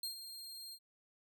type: tone with ADSR envelope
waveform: sawtooth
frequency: 4206 Hz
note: C8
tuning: 8 cents sharp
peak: -34 dBFS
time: 0.03-0.79 s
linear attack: 4 ms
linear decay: 110 ms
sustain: -10 dB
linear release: 61 ms
effects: none